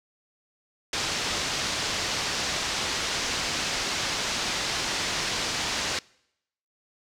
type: low-pass noise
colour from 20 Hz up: white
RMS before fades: -29 dBFS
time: 0.93-5.99 s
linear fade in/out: 2 ms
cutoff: 6100 Hz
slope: 24 dB/octave
effects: noise-tail reverb RT60 0.8 s tail -25 dB re dry